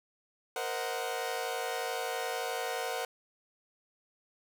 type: chord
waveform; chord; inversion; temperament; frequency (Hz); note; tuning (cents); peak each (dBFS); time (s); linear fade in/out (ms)
sawtooth; C half-diminished seventh; third; equal with one note detuned; 466.2 / 517.8 / 622.3 / 740; Bb4 / C5 / Eb5 / Gb5; 0 / -18 / 0 / 0; -34 / -35 / -39 / -33; 0.56-3.05; 2
effects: none